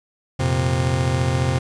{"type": "chord", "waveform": "40% pulse", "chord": "F suspended fourth", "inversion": "none", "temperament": "just", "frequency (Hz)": [87.31, 116.41, 130.96], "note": ["F2", "Bb2", "C3"], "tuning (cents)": [0, -2, 2], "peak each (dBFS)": [-23, -25, -19], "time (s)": [0.39, 1.59], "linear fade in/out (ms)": 10, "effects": ["resampled to 22050 Hz", "9-bit"]}